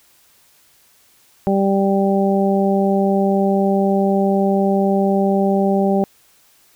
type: harmonic tone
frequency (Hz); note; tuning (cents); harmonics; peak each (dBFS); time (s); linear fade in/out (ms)
196; G3; 0; 1 / 2 / 3 / 4; -16 / -19 / -21 / -22; 1.47-6.04; 0
effects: white hiss -54 dBFS RMS until 6.75 s